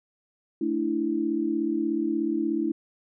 sine chord, A suspended fourth, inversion none, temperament just, 220 / 293.3 / 330 Hz, A3 / D4 / E4, 0 / -2 / +2 cents, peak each -31 / -28 / -26 dBFS, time 0.61-2.72 s, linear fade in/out 5 ms, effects none

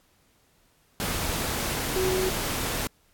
sine tone in noise, 373.4 Hz, F#4, 16 cents sharp, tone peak -24 dBFS, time 1.96-2.29 s, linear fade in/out 0 ms, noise pink, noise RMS -29 dBFS, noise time 1-2.87 s, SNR +2 dB, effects pink hiss -64 dBFS RMS until 3.13 s + AAC 64 kbps

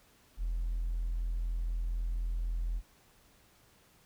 sine tone with hard clipping, 42.01 Hz, E1, 34 cents sharp, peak -31 dBFS, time 0.37-2.82 s, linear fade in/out 50 ms, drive 1 dB, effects pink hiss -64 dBFS RMS until 4.05 s

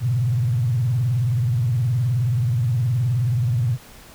sine tone with vibrato, 120.4 Hz, B2, 44 cents flat, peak -17 dBFS, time 0-3.78 s, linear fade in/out 50 ms, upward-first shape triangle, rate 19 Hz, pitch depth 260 cents each way, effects pink hiss -45 dBFS RMS until 4.14 s

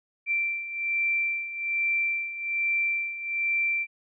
sine beating tone pair, 2349 / 2350.2 Hz, D7 / D7, 0 / +1 cents, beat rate 1.2 Hz, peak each -31 / -26 dBFS, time 0.26-3.87 s, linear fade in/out 50 ms, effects none

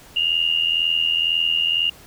sine tone pair together, 2794 / 2876 Hz, F7 / F#7, 0 / -50 cents, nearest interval minor second, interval 50 cents, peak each -20 dBFS, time 0.16-1.9 s, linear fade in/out 5 ms, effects pink hiss -46 dBFS RMS until 2.06 s

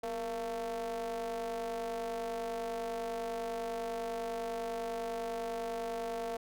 square ring-modulated tone, 110 Hz, A2, in tune, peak -33 dBFS, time 0.03-6.37 s, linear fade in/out 5 ms, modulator 575 Hz, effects none

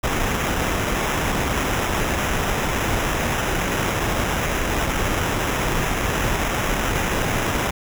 pink noise with sample-and-hold, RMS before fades -22 dBFS, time 0.03-7.71 s, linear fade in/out 10 ms, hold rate 4410 Hz, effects none

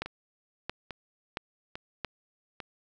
two click trains, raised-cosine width 0.3 ms, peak -22 / -16 dBFS, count 4 / 4, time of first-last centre 0.06-2.602 / 0.02-2.047 s, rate 1.18 / 1.48 Hz, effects none

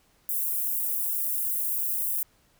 white high-pass noise, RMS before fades -28 dBFS, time 0.29-2.23 s, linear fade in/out 2 ms, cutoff 11000 Hz, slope 24 dB/octave, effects pink hiss -64 dBFS RMS until 2.59 s

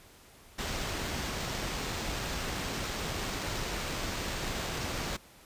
pink noise with sample-and-hold, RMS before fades -35 dBFS, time 0.58-5.17 s, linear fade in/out 10 ms, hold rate 11025 Hz, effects pink hiss -56 dBFS RMS until 5.45 s + resampled to 32000 Hz

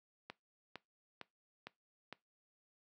click train, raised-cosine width 0.3 ms, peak -29 dBFS, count 5, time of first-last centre 0.3-2.126 s, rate 2.19 Hz, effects noise-tail reverb RT60 0.2 s tail -21 dB re dry + high-pass 150 Hz 12 dB/octave

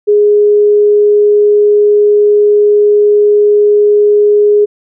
sine tone, 415.3 Hz, G#4, in tune, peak -4 dBFS, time 0.07-4.66 s, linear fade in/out 20 ms, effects none

